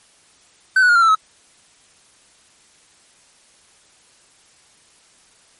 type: tone with pitch steps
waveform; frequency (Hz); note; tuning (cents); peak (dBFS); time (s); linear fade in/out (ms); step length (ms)
triangle; 1528 / 1476 / 1425.7 / 1377.1 / 1330.2 / 1284.9; G6 / F#6 / F6 / F6 / E6 / E6; -45 / -5 / +35 / -25 / +15 / -45; -8; 0.76-1.15; 5; 65
effects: white hiss -53 dBFS RMS until 5.59 s + MP3 48 kbps